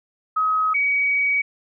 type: tone pair in turn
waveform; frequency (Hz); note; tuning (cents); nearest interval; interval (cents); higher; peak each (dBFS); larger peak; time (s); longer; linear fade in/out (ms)
sine; 1270 / 2263; D#6 / C#7; +35 / +35; minor seventh; 1000; second; -17; neither; 0.36-0.74 / 0.74-1.42; second; 10
effects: none